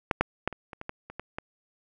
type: clicks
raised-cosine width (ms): 0.5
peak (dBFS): -8 / -6 / -10 / -24 / -25 / -23 / -18 / -26 / -20 / -18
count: 10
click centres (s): 0.112 / 0.21 / 0.476 / 0.527 / 0.732 / 0.814 / 0.894 / 1.1 / 1.196 / 1.385
effects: none